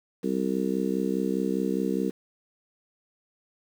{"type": "harmonic tone", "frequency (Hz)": 64.9, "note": "C2", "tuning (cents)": -13, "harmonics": [3, 4, 5, 6, 7], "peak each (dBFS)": [-29, -30, -31, -32, -32], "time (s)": [0.23, 2.11], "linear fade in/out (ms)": 20, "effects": ["8-bit"]}